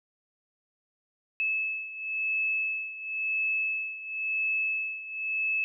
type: beating tone pair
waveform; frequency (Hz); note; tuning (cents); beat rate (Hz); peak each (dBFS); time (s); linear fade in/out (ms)
sine; 2603 / 2603.96; E7 / E7; -22 / -22; 0.96; -29 / -33; 1.4-5.64; 0
effects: none